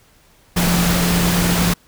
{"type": "tone in noise", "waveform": "sine", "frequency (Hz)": 174.61, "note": "F3", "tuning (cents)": 0, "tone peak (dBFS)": -16, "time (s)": [0.56, 1.74], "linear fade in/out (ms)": 10, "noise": "pink", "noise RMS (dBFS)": -19, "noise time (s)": [0.56, 1.74], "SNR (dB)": 0, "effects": ["pink hiss -53 dBFS RMS until 1.87 s"]}